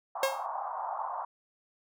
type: band-pass noise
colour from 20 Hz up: white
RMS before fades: -36 dBFS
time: 0.15-1.25 s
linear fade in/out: 5 ms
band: 700 to 1100 Hz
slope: 48 dB/octave
type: tone with exponential decay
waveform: sawtooth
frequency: 539 Hz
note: C#5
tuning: 49 cents flat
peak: -18 dBFS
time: 0.23-0.46 s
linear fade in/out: 2 ms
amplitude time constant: 50 ms
effects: none